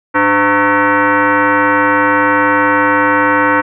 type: tone with frequency modulation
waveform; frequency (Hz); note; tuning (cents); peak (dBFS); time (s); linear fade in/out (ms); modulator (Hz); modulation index
sine; 296.5; D4; +17; -8; 0.14-3.62; 20; 404; 4
effects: none